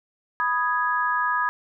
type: chord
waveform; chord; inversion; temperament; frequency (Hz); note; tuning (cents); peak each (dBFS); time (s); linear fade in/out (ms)
sine; G# minor; first; equal; 987.8 / 1244.5 / 1661.2; B5 / D#6 / G#6; 0 / 0 / 0; -25; 0.4-1.49; 0
effects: none